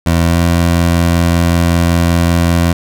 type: tone with pitch glide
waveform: 20% pulse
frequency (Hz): 83.9 to 85.27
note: E2 to F2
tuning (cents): +31 to -41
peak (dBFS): -4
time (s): 0.06-2.73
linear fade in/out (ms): 5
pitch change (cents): +28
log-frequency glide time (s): 0.28-0.36
effects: none